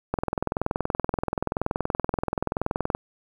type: click train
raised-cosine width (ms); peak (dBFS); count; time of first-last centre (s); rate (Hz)
1; -10; 60; 0.14-2.95; 21
effects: 8-bit